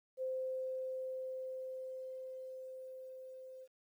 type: tone with level ramp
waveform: sine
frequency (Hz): 519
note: C5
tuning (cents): -14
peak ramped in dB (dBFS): -35 to -49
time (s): 0.17-3.68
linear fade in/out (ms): 50
effects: 12-bit